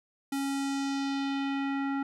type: tone with low-pass filter sweep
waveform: square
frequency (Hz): 275.6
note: C#4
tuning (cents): -10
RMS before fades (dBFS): -31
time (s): 0.32-2.03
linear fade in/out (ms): 5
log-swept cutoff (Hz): 12000 to 1500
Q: 1.5
effects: none